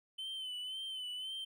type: tone with vibrato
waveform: triangle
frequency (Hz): 3051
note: G7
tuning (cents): -48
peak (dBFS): -38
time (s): 0.18-1.45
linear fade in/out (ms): 10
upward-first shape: sine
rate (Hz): 1.9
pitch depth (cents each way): 52
effects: none